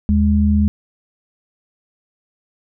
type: tone pair together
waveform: sine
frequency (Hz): 77.8 / 207.7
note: D#2 / G#3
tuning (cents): 0 / 0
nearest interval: octave + perfect fourth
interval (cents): 1700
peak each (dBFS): -14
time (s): 0.09-0.68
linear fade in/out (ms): 0
effects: none